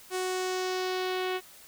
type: tone with low-pass filter sweep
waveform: sawtooth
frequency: 370 Hz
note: F#4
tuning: in tune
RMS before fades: -31 dBFS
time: 0.1-1.41 s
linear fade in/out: 50 ms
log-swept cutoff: 9600 to 3000 Hz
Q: 1.7
effects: white hiss -52 dBFS RMS until 1.67 s